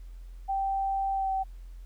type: tone with pitch glide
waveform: sine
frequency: 780 to 768.4 Hz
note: G5 to G5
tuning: -9 to -35 cents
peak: -26 dBFS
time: 0.48-1.44 s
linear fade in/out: 20 ms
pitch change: -26 cents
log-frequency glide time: 1.13-1.31 s
effects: added 43 Hz sine -41 dBFS peak until 1.85 s + pink hiss -66 dBFS RMS until 1.85 s